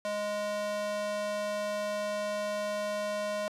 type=tone with high-pass filter; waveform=square; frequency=207.7 Hz; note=G#3; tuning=in tune; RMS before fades=-33 dBFS; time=0.05-3.48 s; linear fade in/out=0 ms; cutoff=510 Hz; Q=2.6; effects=low-pass 10000 Hz 12 dB/octave